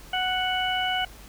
harmonic tone, 740 Hz, F#5, in tune, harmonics 1 / 2 / 3 / 4, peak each -27 / -30 / -33 / -28 dBFS, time 0.13-1.05 s, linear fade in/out 5 ms, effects added 50 Hz sine -48 dBFS peak until 1.28 s + pink hiss -48 dBFS RMS until 1.28 s

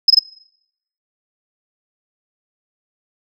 sine tone bursts, 5110 Hz, D#8, 45 cents sharp, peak -4 dBFS, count 3, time 0.08-0.191 s, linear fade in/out 5 ms, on 23 ms, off 21 ms, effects noise-tail reverb RT60 0.8 s tail -25 dB re dry + tanh soft clip ceiling 0 dBFS

